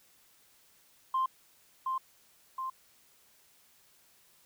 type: tone with echo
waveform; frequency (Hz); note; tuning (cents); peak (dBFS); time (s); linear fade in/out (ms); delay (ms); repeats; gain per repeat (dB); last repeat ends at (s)
sine; 1048; C6; +2; -25; 1.14-1.26; 5; 720; 2; -4; 2.7
effects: tanh soft clip ceiling -23 dBFS + white hiss -64 dBFS RMS until 4.45 s